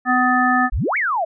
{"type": "harmonic tone", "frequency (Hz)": 251.3, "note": "B3", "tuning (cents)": 30, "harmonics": [1, 3, 5, 7], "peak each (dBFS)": [-19, -19, -19, -19], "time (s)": [0.05, 0.7], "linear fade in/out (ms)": 50}
{"type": "exponential two-way sweep", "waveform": "sine", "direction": "up then down", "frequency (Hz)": [33.41, 2349, 615], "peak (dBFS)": -17, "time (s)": [0.72, 1.25], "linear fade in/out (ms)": 10, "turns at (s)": 0.97}
{"effects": []}